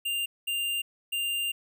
square tone bursts at uneven times, 2794 Hz, F7, in tune, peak -28 dBFS, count 3, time 0.05-0.26 / 0.47-0.82 / 1.12-1.52 s, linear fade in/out 10 ms, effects 11-bit

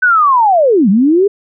sine linear two-way sweep, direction down then up, 1529 to 181.6 to 416.6 Hz, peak -6 dBFS, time 0.02-1.28 s, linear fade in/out 10 ms, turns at 0.89 s, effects none

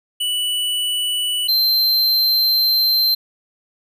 square tone pair in turn, 2960 / 4123 Hz, F#7 / C8, 0 / -26 cents, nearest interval tritone, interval 574 cents, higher second, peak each -19 / -14 dBFS, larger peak second, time 0.2-1.48 / 1.48-3.15 s, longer second, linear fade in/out 10 ms, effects none

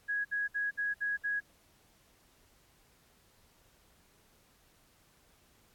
sine tone bursts, 1661.2 Hz, G#6, in tune, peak -30 dBFS, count 6, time 0.08-1.405 s, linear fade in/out 20 ms, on 170 ms, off 61 ms, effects pink hiss -66 dBFS RMS until 5.74 s + AAC 64 kbps

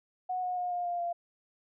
sine tone with pitch steps, 735 / 726.1 / 717.4 / 708.7 / 700.2 / 691.7 Hz, F#5 / F#5 / F5 / F5 / F5 / F5, -12 / -33 / +46 / +25 / +4 / -17 cents, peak -30 dBFS, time 0.29-1.13 s, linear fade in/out 10 ms, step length 140 ms, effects none

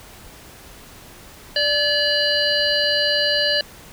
harmonic tone with a mistuned harmonic, 587.3 Hz, D5, in tune, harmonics 1 / 3 / 5 / 7 / 8, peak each -23 / -23 / -23 / -23 / -23 dBFS, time 1.56-3.61 s, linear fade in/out 2 ms, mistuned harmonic 3, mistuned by -44 cents, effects pink hiss -43 dBFS RMS until 3.92 s

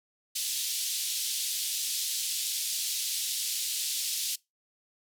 pink band-pass noise, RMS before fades -32 dBFS, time 0.35-4.36 s, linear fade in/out 10 ms, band 3400 to 14000 Hz, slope 24 dB/octave, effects noise-tail reverb RT60 0.2 s tail -23 dB re dry

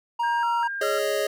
triangle tone, 942 Hz, A#5, 18 cents sharp, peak -20 dBFS, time 0.19-0.68 s, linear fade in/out 10 ms
sine tone with vibrato, 1480 Hz, F#6, in tune, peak -28 dBFS, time 0.23-0.99 s, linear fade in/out 10 ms, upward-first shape square, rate 2.5 Hz, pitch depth 140 cents each way
square chord, Ab suspended fourth, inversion none, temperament equal, 415.3 / 554.4 / 622.3 Hz, Ab4 / Db5 / Eb5, 0 / 0 / 0 cents, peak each -28 dBFS, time 0.81-1.27 s, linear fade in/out 5 ms
effects none

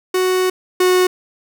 45% pulse tone pair in turn, 370 / 366.4 Hz, F#4 / F#4, 0 / -17 cents, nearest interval unison, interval 17 cents, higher first, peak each -14 / -11 dBFS, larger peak second, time 0.14-0.5 / 0.8-1.07 s, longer first, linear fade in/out 5 ms, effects none

